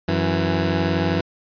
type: tone pair together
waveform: 15% pulse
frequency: 92.5 / 165.72 Hz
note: F#2 / E3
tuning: 0 / +9 cents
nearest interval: minor seventh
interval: 1009 cents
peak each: -15 dBFS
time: 0.08-1.21 s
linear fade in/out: 5 ms
effects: resampled to 11025 Hz